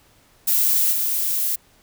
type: noise with level steps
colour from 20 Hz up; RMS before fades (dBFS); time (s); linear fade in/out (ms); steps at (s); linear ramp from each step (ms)
violet; -18 / -22; 0.47-1.56; 10; 0.91; 20
effects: pink hiss -56 dBFS RMS until 1.82 s